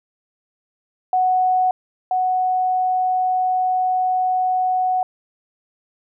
sine tone pair in turn, 740 / 740 Hz, F#5 / F#5, 0 / 0 cents, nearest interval unison, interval 0 cents, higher neither, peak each -14 / -16 dBFS, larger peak first, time 1.13-1.71 / 2.11-5.03 s, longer second, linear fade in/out 2 ms, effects none

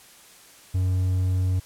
triangle tone, 92.5 Hz, F#2, in tune, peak -18 dBFS, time 0.74-1.6 s, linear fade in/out 10 ms, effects white hiss -50 dBFS RMS until 1.65 s + low-pass 12000 Hz 12 dB/octave

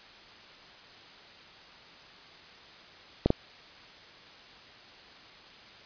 clicks, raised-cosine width 2 ms, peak -8 dBFS, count 2, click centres 3.26 / 3.304 s, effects white hiss -51 dBFS RMS until 5.85 s + resampled to 11025 Hz

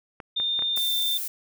clicks, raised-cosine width 0.5 ms, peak -22 dBFS, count 5, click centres 0.202 / 0.4 / 0.592 / 0.623 / 0.775 s
sine tone with pitch glide, 3621 to 3579 Hz, A7 to A7, +49 to +29 cents, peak -23 dBFS, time 0.36-1.18 s, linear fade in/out 10 ms, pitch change -20 cents, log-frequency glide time 0.67-0.93 s
violet noise, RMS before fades -31 dBFS, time 0.76-1.28 s, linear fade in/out 5 ms
effects none

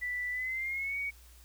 sine tone with pitch glide, 1975.5 to 2243 Hz, B6 to C#7, 0 to +20 cents, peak -32 dBFS, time 0.01-1.11 s, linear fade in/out 20 ms, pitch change +220 cents, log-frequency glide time 0.31-0.97 s, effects added 60 Hz sine -54 dBFS peak until 1.44 s + white hiss -60 dBFS RMS until 1.44 s

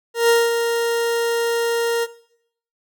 40% pulse tone with ADSR envelope, 466.2 Hz, A#4, in tune, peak -10 dBFS, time 0.14-2.07 s, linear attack 150 ms, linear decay 210 ms, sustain -7 dB, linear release 39 ms, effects noise-tail reverb RT60 0.7 s tail -18 dB re dry

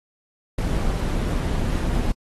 brown noise with amplitude modulation, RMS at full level -20 dBFS, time 0.58-2.12 s, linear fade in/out 5 ms, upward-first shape sine, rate 205 Hz, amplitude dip 55%, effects AAC 32 kbps

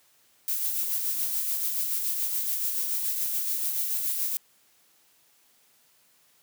violet noise with tremolo, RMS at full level -27 dBFS, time 0.48-4.37 s, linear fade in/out 0 ms, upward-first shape sine, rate 7 Hz, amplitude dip 35%, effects white hiss -63 dBFS RMS until 6.42 s + high-pass 100 Hz 12 dB/octave

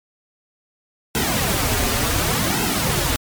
pink noise with flanger, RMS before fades -20 dBFS, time 1.15-3.16 s, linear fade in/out 0 ms, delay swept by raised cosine 1.7 to 6.3 ms, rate 0.68 Hz, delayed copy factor -0.85, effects MP3 96 kbps

